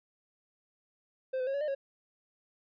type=tone with pitch steps; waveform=triangle; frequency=521 / 509 / 544 / 565 / 605 / 549 Hz; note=C5 / C5 / C#5 / C#5 / D#5 / C#5; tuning=-7 / -48 / -33 / +33 / -49 / -17 cents; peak=-28 dBFS; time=1.33-1.75 s; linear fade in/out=10 ms; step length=70 ms; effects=resampled to 11025 Hz